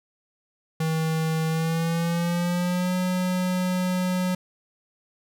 square tone with pitch glide, 160 to 182.73 Hz, D#3 to F#3, +49 to -21 cents, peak -23 dBFS, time 0.8-4.35 s, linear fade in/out 5 ms, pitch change +230 cents, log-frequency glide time 1.48-2.95 s, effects none

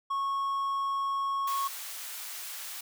triangle tone, 1100 Hz, C#6, 14 cents flat, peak -26 dBFS, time 0.1-1.68 s, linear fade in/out 10 ms
white high-pass noise, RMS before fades -40 dBFS, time 1.47-2.81 s, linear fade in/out 5 ms, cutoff 880 Hz, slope 12 dB/octave
effects none

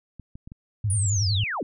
clicks, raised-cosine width 5 ms, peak -28 dBFS, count 4, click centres 0.197 / 0.355 / 0.475 / 0.519 s
sine tone with vibrato, 100 Hz, G2, 35 cents sharp, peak -21 dBFS, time 0.84-1.44 s, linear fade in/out 5 ms, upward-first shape sine, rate 11 Hz, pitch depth 140 cents each way
sine linear sweep, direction down, 9760 to 180 Hz, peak -26 dBFS, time 0.9-1.63 s, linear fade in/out 2 ms
effects none

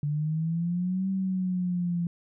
sine exponential two-way sweep, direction up then down, 144.9 to 192.7 to 170.7 Hz, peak -25 dBFS, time 0.03-2.07 s, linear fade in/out 2 ms, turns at 1.09 s, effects none

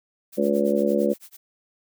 blue noise with tremolo, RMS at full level -43 dBFS, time 0.32-1.37 s, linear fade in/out 10 ms, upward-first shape sine, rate 8.9 Hz, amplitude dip 100%
harmonic tone, 71 Hz, C#2, 42 cents sharp, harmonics 3 / 4 / 5 / 6 / 7 / 8, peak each -24 / -28 / -25 / -34 / -24 / -25 dBFS, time 0.37-1.14 s, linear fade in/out 20 ms
effects none

